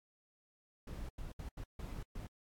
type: noise bursts at uneven times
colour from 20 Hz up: brown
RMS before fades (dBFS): -44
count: 6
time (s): 0.87-1.09 / 1.18-1.32 / 1.39-1.49 / 1.57-1.64 / 1.79-2.03 / 2.15-2.27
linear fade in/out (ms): 5
effects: AAC 64 kbps